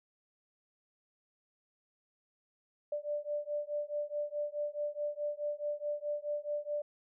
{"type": "beating tone pair", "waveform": "sine", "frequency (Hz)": [587.3, 592], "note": ["D5", "D5"], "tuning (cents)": [0, 14], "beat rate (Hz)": 4.7, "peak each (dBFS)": [-37, -37], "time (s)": [2.92, 6.82], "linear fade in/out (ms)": 5, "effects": []}